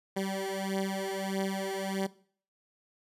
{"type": "beating tone pair", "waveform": "15% pulse", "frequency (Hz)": [192.6, 194.2], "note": ["G3", "G3"], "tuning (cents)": [-30, -16], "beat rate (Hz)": 1.6, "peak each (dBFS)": -28, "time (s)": [0.16, 2.07], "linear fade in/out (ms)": 10, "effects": ["noise-tail reverb RT60 0.5 s tail -19 dB re dry", "resampled to 32000 Hz"]}